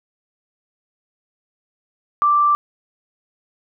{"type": "tone", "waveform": "sine", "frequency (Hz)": 1174.7, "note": "D6", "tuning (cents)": 0, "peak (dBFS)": -12, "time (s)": [2.22, 2.55], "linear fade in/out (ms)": 0, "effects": []}